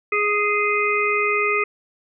harmonic tone, 415.3 Hz, G#4, in tune, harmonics 1 / 3 / 5 / 6, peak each -23 / -23 / -23 / -23 dBFS, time 0.12-1.64 s, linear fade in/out 5 ms, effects none

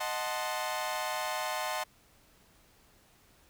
sawtooth chord, D# diminished seventh, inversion none, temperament equal, 622.3 / 740 / 880 / 1046.5 Hz, D#5 / F#5 / A5 / C6, 0 / 0 / 0 / 0 cents, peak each -34 dBFS, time 0-1.84 s, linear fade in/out 10 ms, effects pink hiss -63 dBFS RMS until 3.49 s

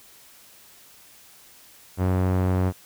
sawtooth tone with low-pass filter, 92.5 Hz, F#2, in tune, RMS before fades -22 dBFS, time 1.97-2.73 s, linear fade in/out 50 ms, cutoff 1300 Hz, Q 0.62, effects white hiss -51 dBFS RMS until 2.85 s

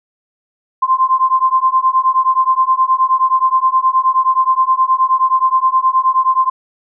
sine beating tone pair, 1040 / 1049.5 Hz, C6 / C6, -11 / +5 cents, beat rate 9.5 Hz, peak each -13 dBFS, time 0.82-6.5 s, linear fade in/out 10 ms, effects none

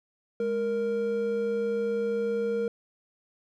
triangle tone pair together, 207.7 / 466.2 Hz, G#3 / A#4, 0 / 0 cents, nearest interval octave + major second, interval 1400 cents, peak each -32 / -24 dBFS, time 0.4-2.68 s, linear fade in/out 2 ms, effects none

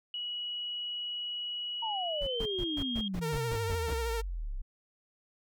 sine tone with pitch glide, 2920 to 3240 Hz, F#7 to G#7, -24 to -43 cents, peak -34 dBFS, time 0.14-3.08 s, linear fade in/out 2 ms, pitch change +181 cents, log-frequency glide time 2.14-2.53 s
sine exponential sweep, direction down, 933 to 30.23 Hz, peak -33 dBFS, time 1.82-4.62 s, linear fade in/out 10 ms
brown noise bursts, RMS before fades -37 dBFS, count 10, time 2.21-3.94 s, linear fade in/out 10 ms, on 65 ms, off 120 ms
sawtooth tone with vibrato, 459.2 Hz, A#4, 26 cents flat, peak -29 dBFS, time 3.21-4.22 s, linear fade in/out 20 ms, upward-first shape triangle, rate 13 Hz, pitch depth 48 cents each way
effects none

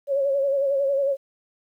sine tone with vibrato, 553 Hz, C#5, 4 cents flat, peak -19 dBFS, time 0.07-1.17 s, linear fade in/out 50 ms, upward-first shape sine, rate 11 Hz, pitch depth 51 cents each way, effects 10-bit

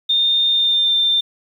sine tone with pitch glide, 3634 to 3586 Hz, A#7 to A7, -45 to +32 cents, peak -13 dBFS, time 0.09-1.21 s, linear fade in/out 10 ms, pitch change -23 cents, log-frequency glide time 0.49-0.94 s, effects 8-bit

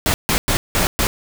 pink noise bursts at uneven times, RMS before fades -17 dBFS, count 5, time 0.06-0.14 / 0.29-0.38 / 0.48-0.57 / 0.75-0.87 / 0.99-1.07 s, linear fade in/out 0 ms, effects none

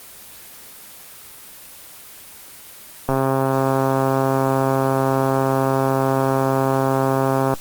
click train, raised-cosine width 1 ms, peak -5 dBFS, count 597, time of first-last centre 3.09-7.538 s, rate 134 Hz, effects white hiss -40 dBFS RMS until 7.6 s + Opus 24 kbps

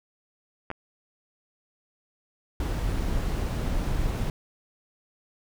clicks, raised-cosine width 0.5 ms, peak -16 / -21 dBFS, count 2, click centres 0.703 / 0.714 s
brown noise, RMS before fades -27 dBFS, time 2.6-4.3 s, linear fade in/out 2 ms
effects none

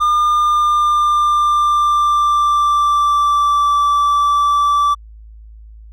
triangle tone with pitch glide, 1206 to 1162.2 Hz, D6 to D6, +46 to -18 cents, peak -9 dBFS, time 0-4.95 s, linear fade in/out 20 ms, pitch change -64 cents, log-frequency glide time 0.29-3.79 s, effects added 54 Hz sine -35 dBFS peak until 5.92 s

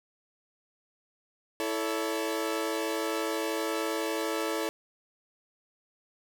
sawtooth chord, A major, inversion second, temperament equal with one note detuned, 329.6 / 440 / 566.7 Hz, E4 / A4 / C#5, 0 / 0 / +38 cents, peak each -29 / -29 / -31 dBFS, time 1.6-4.69 s, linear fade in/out 0 ms, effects none

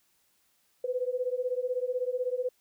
sine beating tone pair, 493.9 / 509.9 Hz, B4 / C5, 0 / -45 cents, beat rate 16 Hz, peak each -31 dBFS, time 0.84-2.49 s, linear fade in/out 5 ms, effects white hiss -70 dBFS RMS until 2.6 s

